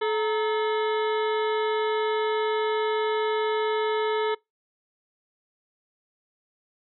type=harmonic tone with a mistuned harmonic; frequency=431.2 Hz; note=A4; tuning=35 cents flat; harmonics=1 / 2 / 3 / 4 / 5 / 7 / 8 / 9; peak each=-24 / -30 / -34 / -36 / -38 / -41 / -42 / -43 dBFS; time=0.01-4.35 s; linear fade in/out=10 ms; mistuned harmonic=2; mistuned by=+120 cents; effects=noise-tail reverb RT60 0.2 s tail -25 dB re dry